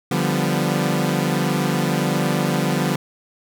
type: chord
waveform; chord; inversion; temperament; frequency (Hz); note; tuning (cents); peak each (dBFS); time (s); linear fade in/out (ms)
sawtooth; G dominant seventh; second; equal; 146.83 / 174.61 / 196 / 246.9; D3 / F3 / G3 / B3; 0 / 0 / 0 / 0; -19 / -19 / -21 / -21; 0.11-2.96; 5
effects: none